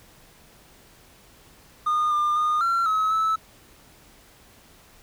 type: tone with pitch steps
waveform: triangle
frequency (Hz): 1222 / 1201 / 1223 / 1364 / 1283 / 1306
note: D#6 / D6 / D#6 / F6 / E6 / E6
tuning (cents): -32 / +38 / -30 / -41 / -47 / -17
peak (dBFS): -17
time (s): 1.86-3.36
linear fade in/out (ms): 10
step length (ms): 250
effects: tanh soft clip ceiling -14 dBFS + pink hiss -53 dBFS RMS until 5.02 s